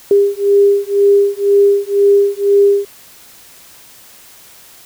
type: beating tone pair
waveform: sine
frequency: 401 / 403 Hz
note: G4 / G4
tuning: +39 / +48 cents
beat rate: 2 Hz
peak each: -11 dBFS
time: 0.11-2.85 s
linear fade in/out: 2 ms
effects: white hiss -41 dBFS RMS until 4.85 s